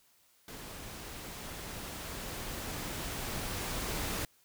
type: noise with level ramp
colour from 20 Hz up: pink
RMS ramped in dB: -46 to -35 dBFS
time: 0.48-4.25 s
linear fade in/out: 2 ms
effects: white hiss -67 dBFS RMS until 4.44 s